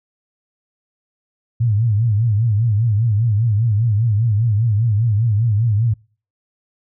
sine tone with vibrato, 110 Hz, A2, in tune, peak -13 dBFS, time 1.6-5.94 s, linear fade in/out 10 ms, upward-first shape triangle, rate 5 Hz, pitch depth 190 cents each way, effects noise-tail reverb RT60 0.4 s tail -26 dB re dry

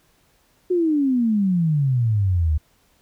sine exponential sweep, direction down, 370 to 73.42 Hz, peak -16 dBFS, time 0.7-2.58 s, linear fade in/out 10 ms, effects pink hiss -61 dBFS RMS until 3.01 s

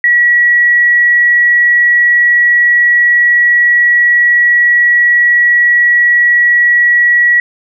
sine tone, 1927 Hz, B6, 43 cents flat, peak -5 dBFS, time 0.04-7.4 s, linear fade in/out 2 ms, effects none

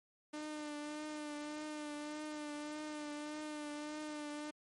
sawtooth tone with vibrato, 300 Hz, D4, 37 cents sharp, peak -38 dBFS, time 0.33-4.51 s, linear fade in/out 10 ms, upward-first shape triangle, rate 1.7 Hz, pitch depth 34 cents each way, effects MP3 48 kbps

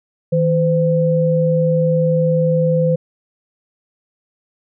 sine tone pair together, 160 / 511.5 Hz, D#3 / C5, +49 / -39 cents, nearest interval octave + minor sixth, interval 2012 cents, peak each -15 dBFS, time 0.32-2.96 s, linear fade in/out 10 ms, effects none

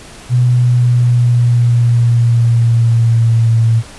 sine tone with pitch glide, 123.47 to 113.88 Hz, B2 to A#2, 0 to -40 cents, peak -7 dBFS, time 0.29-3.83 s, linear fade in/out 50 ms, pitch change -140 cents, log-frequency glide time 0.43-3.58 s, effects pink hiss -35 dBFS RMS until 3.98 s + resampled to 24000 Hz

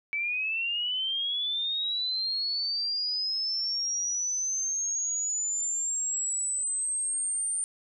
sine linear sweep, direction up, 2289 to 8980 Hz, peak -27 dBFS, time 0.13-7.64 s, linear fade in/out 0 ms, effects none

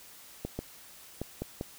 clicks, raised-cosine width 2 ms, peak -20 dBFS, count 5, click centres 0.45 / 0.59 / 1.216 / 1.42 / 1.611 s, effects white hiss -52 dBFS RMS until 1.78 s

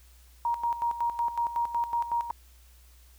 sine tone with tremolo, 942 Hz, A#5, 18 cents sharp, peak -24 dBFS, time 0.45-2.31 s, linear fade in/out 2 ms, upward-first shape square, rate 5.4 Hz, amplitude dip 70%, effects added 61 Hz sine -53 dBFS peak until 3.18 s + white hiss -61 dBFS RMS until 3.18 s

